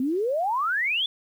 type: exponential sweep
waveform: sine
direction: up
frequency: 246.3 to 3520 Hz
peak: -22 dBFS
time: 0-1.06 s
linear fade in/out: 2 ms
effects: 9-bit